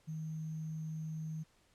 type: tone with sample-and-hold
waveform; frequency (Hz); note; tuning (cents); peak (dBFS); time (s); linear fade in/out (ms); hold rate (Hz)
sine; 157.8; D#3; +25; -38; 0.07-1.44; 20; 6300
effects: pink hiss -70 dBFS RMS until 1.74 s + low-pass 10000 Hz 12 dB/octave